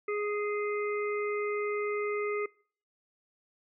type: harmonic tone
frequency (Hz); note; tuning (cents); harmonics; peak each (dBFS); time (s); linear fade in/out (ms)
415.3; G#4; 0; 1 / 3 / 5 / 6; -30 / -38 / -39 / -47; 0.08-2.46; 5
effects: noise-tail reverb RT60 0.5 s tail -25 dB re dry